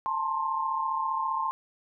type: tone cluster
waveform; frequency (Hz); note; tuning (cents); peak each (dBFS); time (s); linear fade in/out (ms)
sine; 871 / 906 / 1057; A5 / A#5 / C6; -18 / -50 / +17; -34 / -33 / -28; 0.06-1.51; 0
effects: none